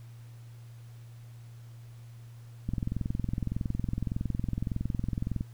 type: click train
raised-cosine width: 5 ms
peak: -18 dBFS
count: 60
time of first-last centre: 2.69-5.409 s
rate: 21.7 Hz
effects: added 117 Hz sine -45 dBFS peak until 5.53 s + pink hiss -62 dBFS RMS until 5.53 s